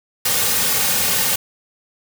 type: noise with comb filter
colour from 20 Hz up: white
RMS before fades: -18 dBFS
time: 0.25-1.36 s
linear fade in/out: 5 ms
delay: 3 ms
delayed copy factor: -0.7
effects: none